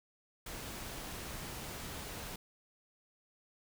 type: noise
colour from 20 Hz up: pink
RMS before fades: -44 dBFS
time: 0.46-2.36 s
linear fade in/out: 5 ms
effects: none